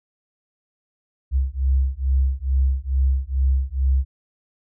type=beating tone pair; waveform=sine; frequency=65.41 / 67.71 Hz; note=C2 / C#2; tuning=0 / -40 cents; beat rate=2.3 Hz; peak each=-20 / -20 dBFS; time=1.31-4.05 s; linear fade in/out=50 ms; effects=none